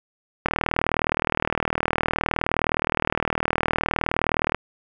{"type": "click train", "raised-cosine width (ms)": 0.5, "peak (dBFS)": -5, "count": 162, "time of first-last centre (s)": [0.46, 4.546], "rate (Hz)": 39.4, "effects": []}